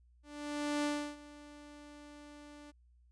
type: tone with ADSR envelope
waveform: sawtooth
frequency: 293.7 Hz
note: D4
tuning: in tune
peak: -27 dBFS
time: 0.23-2.72 s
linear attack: 610 ms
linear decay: 320 ms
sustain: -20 dB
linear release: 23 ms
effects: added 60 Hz sine -62 dBFS peak until 3.11 s + resampled to 22050 Hz